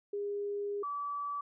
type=tone pair in turn; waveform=sine; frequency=407.1 / 1151.5 Hz; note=G#4 / D6; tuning=-35 / -34 cents; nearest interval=octave + tritone; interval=1801 cents; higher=second; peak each=-33 / -34 dBFS; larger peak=first; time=0.13-0.83 / 0.83-1.41 s; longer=first; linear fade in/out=5 ms; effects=none